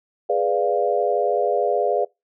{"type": "chord", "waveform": "sine", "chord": "G# diminished seventh", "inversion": "none", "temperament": "equal", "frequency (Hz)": [415.3, 493.9, 587.3, 698.5], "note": ["G#4", "B4", "D5", "F5"], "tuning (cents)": [0, 0, 0, 0], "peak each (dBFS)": -23, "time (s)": [0.29, 2.05], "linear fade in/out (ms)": 10, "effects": ["noise-tail reverb RT60 0.2 s tail -24 dB re dry"]}